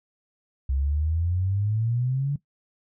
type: exponential sweep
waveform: sine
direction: up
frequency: 65.41 to 145.3 Hz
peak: -22 dBFS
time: 0.69-2.36 s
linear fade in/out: 5 ms
effects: noise-tail reverb RT60 0.1 s tail -17 dB re dry

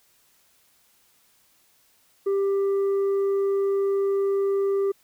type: tone with tanh clipping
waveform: triangle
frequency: 394.6 Hz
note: G4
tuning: 11 cents sharp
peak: -21 dBFS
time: 2.26-4.92 s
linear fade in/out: 10 ms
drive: 8 dB
effects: white hiss -62 dBFS RMS until 5.03 s

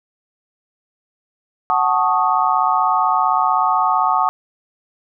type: chord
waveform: sine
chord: D# half-diminished seventh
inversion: first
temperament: equal with one note detuned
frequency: 743 / 880 / 1108.7 / 1244.5 Hz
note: F#5 / A5 / C#6 / D#6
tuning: +7 / 0 / 0 / 0 cents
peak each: -19 dBFS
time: 1.7-4.29 s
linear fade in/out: 0 ms
effects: none

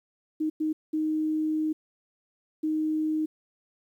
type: tone bursts at uneven times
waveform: sine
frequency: 311.1 Hz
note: D#4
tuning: in tune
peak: -24 dBFS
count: 4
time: 0.4-0.5 / 0.6-0.73 / 0.93-1.73 / 2.63-3.26 s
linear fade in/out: 10 ms
effects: 10-bit

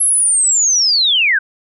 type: linear sweep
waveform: sine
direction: down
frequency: 11190 to 1480 Hz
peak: -10 dBFS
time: 0-1.39 s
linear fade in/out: 10 ms
effects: none

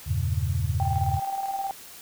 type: chord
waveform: sine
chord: E diminished seventh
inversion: none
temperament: equal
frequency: 82.41 / 98 / 116.54 / 138.59 Hz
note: E2 / G2 / Bb2 / Db3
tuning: 0 / 0 / 0 / 0 cents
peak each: -27 / -28 / -30 / -30 dBFS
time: 0.06-1.2 s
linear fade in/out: 20 ms
type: tone with tremolo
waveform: sine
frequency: 784 Hz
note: G5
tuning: in tune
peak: -25 dBFS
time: 0.8-1.71 s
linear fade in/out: 0 ms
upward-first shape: square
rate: 19 Hz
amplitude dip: 45%
effects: white hiss -45 dBFS RMS until 2.01 s

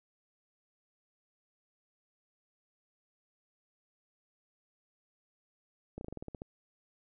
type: slowing click train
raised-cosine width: 2 ms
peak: -28 dBFS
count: 10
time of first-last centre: 5.98-6.419 s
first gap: 31 ms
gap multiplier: 1.11
effects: none

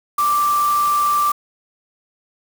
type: tone in noise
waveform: sine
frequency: 1174.7 Hz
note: D6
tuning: in tune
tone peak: -14 dBFS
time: 0.18-1.32 s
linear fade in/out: 5 ms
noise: white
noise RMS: -30 dBFS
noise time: 0.18-1.32 s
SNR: +13 dB
effects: none

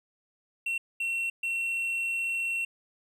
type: tone bursts at uneven times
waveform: triangle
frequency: 2719 Hz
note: F7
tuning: 47 cents flat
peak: -26 dBFS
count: 3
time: 0.66-0.78 / 1-1.3 / 1.43-2.65 s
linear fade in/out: 5 ms
effects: none

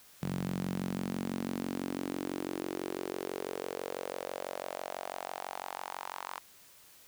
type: tone with high-pass filter sweep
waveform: sawtooth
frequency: 46.03 Hz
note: F#1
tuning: 8 cents flat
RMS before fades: -38 dBFS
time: 0.22-6.4 s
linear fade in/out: 0 ms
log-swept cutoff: 160 to 1000 Hz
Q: 3.4
effects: white hiss -58 dBFS RMS until 7.07 s

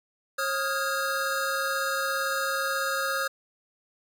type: tone cluster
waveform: square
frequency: 541 / 1250 / 1407 / 1641 Hz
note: C#5 / D#6 / F6 / G#6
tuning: -42 / +8 / +12 / -21 cents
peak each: -33 / -32 / -32 / -33 dBFS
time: 0.38-3.28 s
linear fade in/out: 10 ms
effects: none

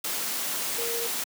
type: tone in noise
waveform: sine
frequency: 466.2 Hz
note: A#4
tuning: in tune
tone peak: -32 dBFS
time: 0.78-1.07 s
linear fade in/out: 5 ms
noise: white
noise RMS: -30 dBFS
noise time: 0.04-1.24 s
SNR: -5 dB
effects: high-pass 200 Hz 12 dB/octave

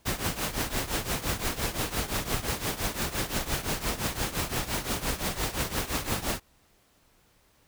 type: noise with tremolo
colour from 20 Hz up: pink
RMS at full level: -27 dBFS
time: 0.05-6.4 s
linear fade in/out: 20 ms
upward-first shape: triangle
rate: 5.8 Hz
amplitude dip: 85%
effects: pink hiss -64 dBFS RMS until 7.67 s

